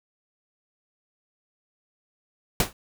pink noise with exponential decay, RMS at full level -17 dBFS, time 2.6-2.73 s, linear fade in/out 2 ms, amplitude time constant 28 ms, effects none

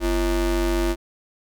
square ring-modulated tone, 146.83 Hz, D3, in tune, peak -17 dBFS, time 0-0.96 s, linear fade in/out 50 ms, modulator 194 Hz, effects none

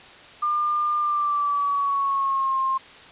sine tone with pitch glide, 1200 to 1062.9 Hz, D6 to C6, +37 to +27 cents, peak -20 dBFS, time 0.42-2.78 s, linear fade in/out 10 ms, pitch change -210 cents, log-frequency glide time 0.99-2.59 s, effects white hiss -45 dBFS RMS until 3.11 s + resampled to 8000 Hz

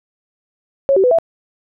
sine tone with pitch steps, 549 / 383.2 / 499 / 663 Hz, C#5 / G4 / B4 / E5, -17 / -39 / +18 / +10 cents, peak -9 dBFS, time 0.89-1.186 s, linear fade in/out 0 ms, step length 74 ms, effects none

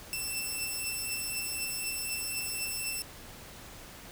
10% pulse beating tone pair, 2669 / 2673 Hz, E7 / E7, +21 / +23 cents, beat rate 4 Hz, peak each -31 / -25 dBFS, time 0.13-3.02 s, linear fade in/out 0 ms, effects pink hiss -48 dBFS RMS until 4.11 s

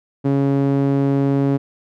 sawtooth tone with band-pass filter, 138.59 Hz, C#3, in tune, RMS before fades -17 dBFS, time 0.24-1.58 s, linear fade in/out 20 ms, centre 290 Hz, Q 1.3, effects none

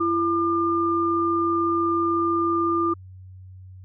sine tone pair together, 337 / 1201 Hz, E4 / D6, +38 / +38 cents, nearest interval octave + minor seventh, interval 2200 cents, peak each -22 / -22 dBFS, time 0-2.94 s, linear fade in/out 10 ms, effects added 93 Hz sine -40 dBFS peak until 3.84 s

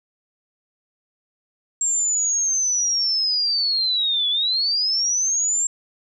sine linear two-way sweep, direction down then up, 7480 to 3379 to 7480 Hz, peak -18 dBFS, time 1.81-5.67 s, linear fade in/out 2 ms, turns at 4.29 s, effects none

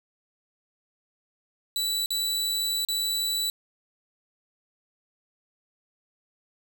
sawtooth tone with dropouts, 3951 Hz, B7, in tune, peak -22 dBFS, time 1.76-3.5 s, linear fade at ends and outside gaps 1 ms, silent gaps 2.06-2.105 / 2.85-2.886 s, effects none

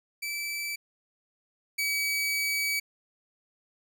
sawtooth tone pair in turn, 2317 / 2280 Hz, D7 / C#7, -24 / +48 cents, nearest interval unison, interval 28 cents, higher first, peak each -28 / -23 dBFS, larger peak second, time 0.22-0.76 / 1.78-2.8 s, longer second, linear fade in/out 10 ms, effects none

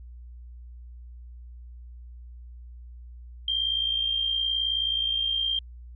sine tone with amplitude modulation, 3180 Hz, G7, 24 cents sharp, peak -21 dBFS, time 3.48-5.59 s, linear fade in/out 2 ms, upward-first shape sine, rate 59.1 Hz, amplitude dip 60%, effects added 60 Hz sine -41 dBFS peak until 5.95 s

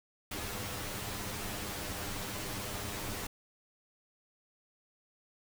pink noise with comb filter, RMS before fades -39 dBFS, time 0.31-3.27 s, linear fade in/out 5 ms, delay 9.9 ms, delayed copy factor +0.7, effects none

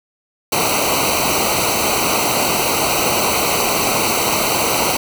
pink noise with comb filter, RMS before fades -17 dBFS, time 0.52-4.97 s, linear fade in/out 5 ms, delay 0.58 ms, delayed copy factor -1, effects none

